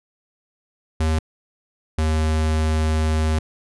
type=tone pair in turn; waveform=square; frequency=79 / 78.36 Hz; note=D#2 / D#2; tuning=+27 / +13 cents; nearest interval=unison; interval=14 cents; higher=first; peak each=-18 dBFS; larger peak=neither; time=1-1.19 / 1.98-3.39 s; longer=second; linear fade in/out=5 ms; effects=resampled to 24000 Hz